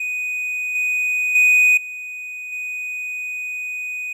triangle tone with level steps, 2489 Hz, D#7, in tune, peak -20 / -16 / -9 / -27 / -23 dBFS, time 0-4.13 s, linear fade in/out 5 ms, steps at 0.75 / 1.35 / 1.77 / 2.52 s, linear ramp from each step 5 ms, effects none

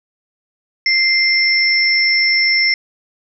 sine tone pair together, 2093 / 5354 Hz, C7 / E8, 0 / +26 cents, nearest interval octave + major third, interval 1626 cents, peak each -13 / -15 dBFS, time 0.86-2.74 s, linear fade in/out 2 ms, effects none

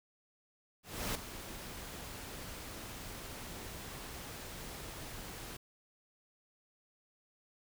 pink noise with ADSR envelope, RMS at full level -35 dBFS, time 0.83-5.57 s, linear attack 320 ms, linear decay 7 ms, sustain -11 dB, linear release 7 ms, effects none

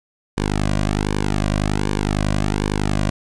sawtooth tone with flanger, 50.9 Hz, G#1, 34 cents flat, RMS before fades -20 dBFS, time 0.37-3.1 s, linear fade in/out 5 ms, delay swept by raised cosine 1.5 to 2.32 ms, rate 1.3 Hz, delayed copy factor -0.9, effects resampled to 22050 Hz + 8-bit

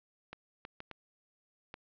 clicks, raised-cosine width 0.3 ms, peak -27 dBFS, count 5, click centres 0.33 / 0.651 / 0.804 / 0.913 / 1.741 s, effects low-pass 4000 Hz 12 dB/octave

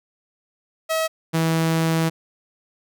sawtooth tone pair in turn, 642 / 162.79 Hz, E5 / E3, -46 / -21 cents, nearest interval 2 octaves, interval 2375 cents, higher first, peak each -16 / -14 dBFS, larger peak second, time 0.89-1.08 / 1.33-2.1 s, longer second, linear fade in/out 20 ms, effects none

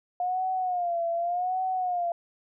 sine tone with vibrato, 712 Hz, F5, 33 cents sharp, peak -25 dBFS, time 0.2-2.12 s, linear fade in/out 2 ms, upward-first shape sine, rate 0.86 Hz, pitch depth 92 cents each way, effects none

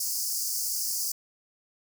pink high-pass noise, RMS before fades -30 dBFS, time 0-1.12 s, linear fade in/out 5 ms, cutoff 4700 Hz, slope 96 dB/octave, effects none

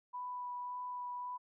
sine tone with vibrato, 987.8 Hz, B5, in tune, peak -39 dBFS, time 0.13-1.38 s, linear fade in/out 20 ms, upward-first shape sine, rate 1.8 Hz, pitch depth 9 cents each way, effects none

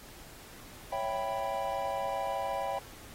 triangle chord, C# half-diminished seventh, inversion none, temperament equal, 554.4 / 659.3 / 784 / 987.8 Hz, C#5 / E5 / G5 / B5, 0 / 0 / 0 / 0 cents, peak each -35 / -36 / -33 / -36 dBFS, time 0.92-2.79 s, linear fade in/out 5 ms, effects pink hiss -51 dBFS RMS until 3.14 s + AAC 48 kbps

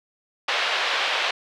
white band-pass noise, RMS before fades -24 dBFS, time 0.48-1.31 s, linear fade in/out 5 ms, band 490 to 3700 Hz, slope 24 dB/octave, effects none

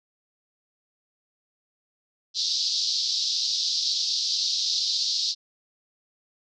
pink band-pass noise, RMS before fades -26 dBFS, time 2.34-5.35 s, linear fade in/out 50 ms, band 3900 to 5400 Hz, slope 48 dB/octave, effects none

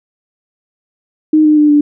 sine tone with pitch steps, 309.3 / 304 / 298.8 / 293.6 Hz, D#4 / D#4 / D4 / D4, -10 / -40 / +30 / 0 cents, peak -5 dBFS, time 1.33-1.81 s, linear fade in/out 5 ms, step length 120 ms, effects none

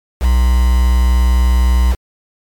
triangle tone with quantisation, 61.7 Hz, B1, 1 cent flat, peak -6 dBFS, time 0.2-1.96 s, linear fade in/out 50 ms, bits 4, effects MP3 96 kbps

